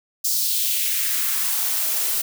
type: noise with high-pass filter sweep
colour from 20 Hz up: blue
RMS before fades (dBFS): -22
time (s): 0.24-2.22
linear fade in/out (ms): 10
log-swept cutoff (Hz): 5500 to 340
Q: 1.9
effects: none